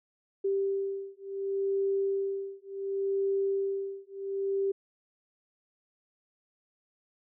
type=beating tone pair; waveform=sine; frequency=392 / 392.69 Hz; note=G4 / G4; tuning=0 / +3 cents; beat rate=0.69 Hz; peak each=-31 dBFS; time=0.44-4.72 s; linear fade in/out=10 ms; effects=none